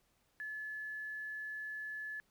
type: tone with quantisation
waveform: sine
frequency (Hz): 1720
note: A6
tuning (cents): -40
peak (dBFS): -40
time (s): 0.4-2.2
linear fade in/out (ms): 0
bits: 11
effects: pink hiss -75 dBFS RMS until 2.3 s